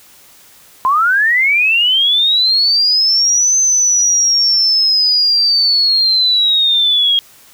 sine linear two-way sweep, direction up then down, 1007 to 6200 to 3254 Hz, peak -9 dBFS, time 0.85-7.19 s, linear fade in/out 0 ms, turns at 3.57 s, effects white hiss -44 dBFS RMS until 7.53 s

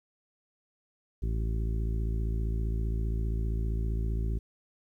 harmonic tone, 55.2 Hz, A1, 6 cents sharp, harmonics 1 / 2 / 3 / 4 / 5 / 6 / 7, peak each -28 / -35 / -41 / -44 / -50 / -47 / -46 dBFS, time 1.22-4.39 s, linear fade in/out 10 ms, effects 11-bit

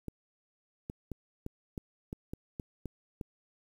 clicks, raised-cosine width 3 ms, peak -25 dBFS, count 10, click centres 0.083 / 0.899 / 1.117 / 1.464 / 1.778 / 2.129 / 2.335 / 2.598 / 2.857 / 3.212 s, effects 9-bit

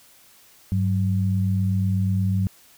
sine tone pair together, 99.4 / 187.53 Hz, G2 / F#3, +25 / +24 cents, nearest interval major seventh, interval 1099 cents, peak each -20 / -24 dBFS, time 0.72-2.47 s, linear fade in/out 0 ms, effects white hiss -53 dBFS RMS until 2.77 s

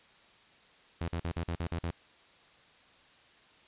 sawtooth tone bursts, 84.4 Hz, E2, 41 cents sharp, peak -28 dBFS, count 8, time 1.01-1.905 s, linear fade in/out 0 ms, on 69 ms, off 49 ms, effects white hiss -60 dBFS RMS until 3.67 s + resampled to 8000 Hz

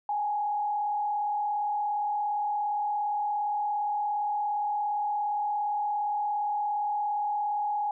sine tone with frequency modulation, 830.6 Hz, G#5, in tune, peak -26 dBFS, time 0.09-7.91 s, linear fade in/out 2 ms, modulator 37.3 Hz, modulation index 0.59, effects none

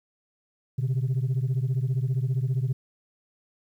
sine beating tone pair, 124.5 / 139.5 Hz, B2 / C#3, +14 / +11 cents, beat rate 15 Hz, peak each -23 / -25 dBFS, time 0.78-2.73 s, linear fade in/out 10 ms, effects tanh soft clip ceiling -20 dBFS + 10-bit

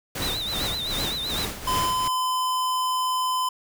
pink noise with tremolo, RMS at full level -28 dBFS, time 0.15-2.08 s, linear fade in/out 5 ms, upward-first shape sine, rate 2.6 Hz, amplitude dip 70%
triangle tone with vibrato, 3810 Hz, A#7, 37 cents sharp, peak -26 dBFS, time 0.22-1.45 s, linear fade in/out 2 ms, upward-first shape sine, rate 7.8 Hz, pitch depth 110 cents each way
square tone, 1019 Hz, C6, 46 cents flat, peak -23 dBFS, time 1.67-3.49 s, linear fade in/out 5 ms
effects none

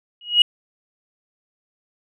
sine tone with exponential growth, 2895 Hz, F#7, 38 cents flat, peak -5 dBFS, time 0.21-0.42 s, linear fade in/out 2 ms, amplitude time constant 45 ms, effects tanh soft clip ceiling -2 dBFS

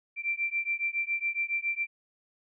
sine beating tone pair, 2349 / 2356.2 Hz, D7 / D7, 0 / +5 cents, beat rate 7.2 Hz, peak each -31 dBFS, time 0.16-1.87 s, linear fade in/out 50 ms, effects none

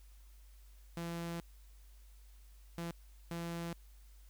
sawtooth tone bursts at uneven times, 169.3 Hz, E3, 46 cents sharp, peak -35 dBFS, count 3, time 0.97-1.4 / 2.78-2.91 / 3.31-3.73 s, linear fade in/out 0 ms, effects added 50 Hz sine -55 dBFS peak until 4.29 s + white hiss -69 dBFS RMS until 4.29 s

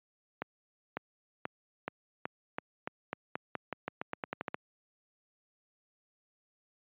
accelerating click train, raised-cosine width 0.5 ms, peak -19 dBFS, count 19, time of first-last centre 0.42-4.544 s, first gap 550 ms, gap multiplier 0.88, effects high-pass 150 Hz 12 dB/octave + resampled to 8000 Hz

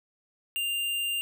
square tone, 2794 Hz, F7, in tune, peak -28 dBFS, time 0.56-1.21 s, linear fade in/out 0 ms, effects none

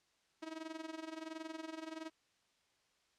sawtooth tone with amplitude modulation, 319.8 Hz, D#4, 48 cents sharp, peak -37 dBFS, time 0.42-2.1 s, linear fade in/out 10 ms, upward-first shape sine, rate 21.4 Hz, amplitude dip 80%, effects white hiss -75 dBFS RMS until 3.18 s + low-pass 6000 Hz 12 dB/octave

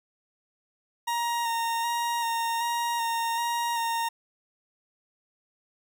40% pulse tone with vibrato, 932.3 Hz, A#5, in tune, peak -25 dBFS, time 1.07-4.09 s, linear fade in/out 10 ms, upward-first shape square, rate 1.3 Hz, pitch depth 18 cents each way, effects none

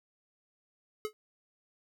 square tone with exponential decay, 426.8 Hz, G#4, 47 cents sharp, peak -29 dBFS, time 1.05-1.13 s, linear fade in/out 0 ms, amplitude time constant 17 ms, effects none

